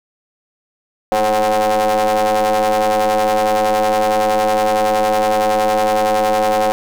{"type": "ring-modulated tone", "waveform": "40% pulse", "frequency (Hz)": 106.1, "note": "G#2", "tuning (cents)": 38, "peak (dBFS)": -9, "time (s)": [1.12, 6.72], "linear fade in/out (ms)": 0, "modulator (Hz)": 642, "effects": []}